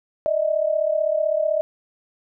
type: tone pair together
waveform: sine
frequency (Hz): 602.2 / 638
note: D5 / D#5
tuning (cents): +43 / +43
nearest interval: minor second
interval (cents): 100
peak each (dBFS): -21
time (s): 0.26-1.61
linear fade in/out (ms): 0
effects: none